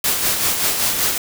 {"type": "noise with tremolo", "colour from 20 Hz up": "white", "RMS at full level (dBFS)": -17, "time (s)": [0.04, 1.18], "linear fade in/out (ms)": 2, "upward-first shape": "sine", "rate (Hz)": 5.2, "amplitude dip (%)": 45, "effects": []}